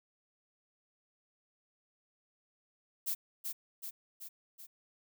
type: noise with echo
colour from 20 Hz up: violet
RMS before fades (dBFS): -34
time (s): 3.06-3.15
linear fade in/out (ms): 20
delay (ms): 380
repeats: 4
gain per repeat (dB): -4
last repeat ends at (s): 4.67
effects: none